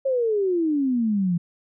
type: exponential sweep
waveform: sine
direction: down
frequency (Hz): 549 to 167.4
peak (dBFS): -19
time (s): 0.05-1.38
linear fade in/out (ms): 10
effects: none